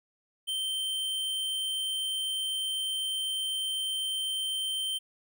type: tone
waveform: square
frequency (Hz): 3116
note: G7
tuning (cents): -11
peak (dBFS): -30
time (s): 0.47-4.99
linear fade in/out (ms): 20
effects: none